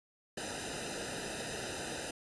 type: noise with comb filter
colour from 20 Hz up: pink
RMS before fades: -40 dBFS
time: 0.37-2.11 s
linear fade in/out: 5 ms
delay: 0.9 ms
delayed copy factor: -0.95
effects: resampled to 24000 Hz